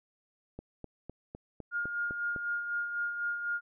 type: click train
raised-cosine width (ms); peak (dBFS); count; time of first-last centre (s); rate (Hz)
2; -28; 8; 0.59-2.362; 3.95
type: tone with tremolo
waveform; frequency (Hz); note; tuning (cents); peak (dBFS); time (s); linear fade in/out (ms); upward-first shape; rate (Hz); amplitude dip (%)
sine; 1418; F6; +26; -29; 1.71-3.61; 50; sine; 4; 50
effects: none